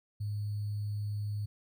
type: tone with sample-and-hold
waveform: sine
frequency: 103.83 Hz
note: G#2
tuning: in tune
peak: -32 dBFS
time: 0.2-1.46 s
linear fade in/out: 10 ms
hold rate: 4410 Hz
effects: none